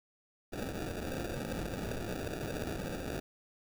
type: noise with sample-and-hold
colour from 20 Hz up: violet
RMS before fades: -38 dBFS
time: 0.52-3.2 s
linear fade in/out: 10 ms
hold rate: 1050 Hz
effects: none